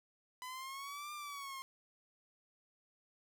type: exponential two-way sweep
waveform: sawtooth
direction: up then down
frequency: 1000 to 1200 to 1059 Hz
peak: -40 dBFS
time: 0.42-1.62 s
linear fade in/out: 0 ms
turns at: 1.13 s
effects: none